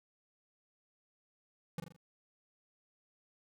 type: tone with echo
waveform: square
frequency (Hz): 167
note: E3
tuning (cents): +23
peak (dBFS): -36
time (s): 1.78-1.8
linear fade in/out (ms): 2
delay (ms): 41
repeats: 4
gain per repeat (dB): -6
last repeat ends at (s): 1.964
effects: none